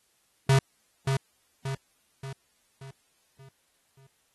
square tone with echo, 135 Hz, C#3, 45 cents flat, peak -18 dBFS, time 0.49-0.59 s, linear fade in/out 5 ms, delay 580 ms, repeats 6, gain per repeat -6 dB, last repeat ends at 4.07 s, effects white hiss -69 dBFS RMS until 4.34 s + AAC 32 kbps

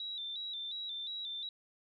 sine tone with vibrato, 3715 Hz, A#7, 7 cents flat, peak -38 dBFS, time 0-1.49 s, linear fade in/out 2 ms, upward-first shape square, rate 2.8 Hz, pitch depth 72 cents each way, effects none

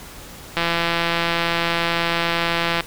click train, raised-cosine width 0.3 ms, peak -4 dBFS, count 379, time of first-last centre 0.57-2.807 s, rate 169 Hz, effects pink hiss -39 dBFS RMS until 2.86 s

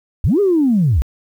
sine linear two-way sweep, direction up then down, 51.91 to 420.2 to 51.91 Hz, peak -10 dBFS, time 0.24-1.02 s, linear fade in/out 0 ms, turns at 0.4 s, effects tanh soft clip ceiling -6 dBFS + 8-bit

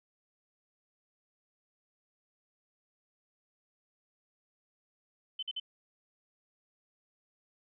sine tone bursts, 3054 Hz, G7, 46 cents flat, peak -34 dBFS, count 3, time 5.39-5.599 s, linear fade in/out 5 ms, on 37 ms, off 49 ms, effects none

